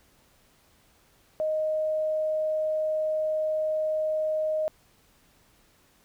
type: tone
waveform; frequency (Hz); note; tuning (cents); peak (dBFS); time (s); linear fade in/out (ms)
sine; 622.3; D#5; 0; -24; 1.4-4.68; 0
effects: pink hiss -62 dBFS RMS until 6.04 s